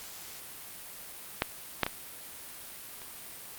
clicks, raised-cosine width 0.3 ms, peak -9 / -8 / -14 / -30 dBFS, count 4, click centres 1.421 / 1.833 / 1.865 / 3.018 s, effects white hiss -45 dBFS RMS until 3.58 s + Opus 48 kbps

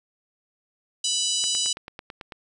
harmonic tone, 987.8 Hz, B5, in tune, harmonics 3 / 4 / 5 / 6 / 7 / 8 / 9, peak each -28 / -29 / -30 / -31 / -31 / -32 / -33 dBFS, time 1.04-1.73 s, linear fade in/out 5 ms
click train, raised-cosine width 0.3 ms, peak -21 dBFS, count 9, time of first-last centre 1.44-2.322 s, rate 9.07 Hz
effects 9-bit

